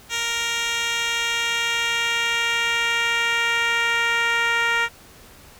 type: tone with band-pass filter sweep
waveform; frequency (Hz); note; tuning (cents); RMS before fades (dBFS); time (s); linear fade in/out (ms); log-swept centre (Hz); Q
10% pulse; 466.2; A#4; 0; -22; 0.09-4.89; 50; 4400 to 1800; 1.1
effects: pink hiss -47 dBFS RMS until 5.59 s